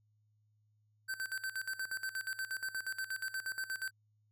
square tone with tremolo, 1545 Hz, G6, 26 cents flat, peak -36 dBFS, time 1.08-3.91 s, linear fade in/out 20 ms, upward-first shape square, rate 8.4 Hz, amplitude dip 80%, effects added 106 Hz sine -70 dBFS peak until 4.31 s

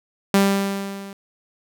sawtooth tone with level ramp, 197.3 Hz, G3, 11 cents sharp, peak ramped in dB -8 to -31 dBFS, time 0.34-1.13 s, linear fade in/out 2 ms, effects none

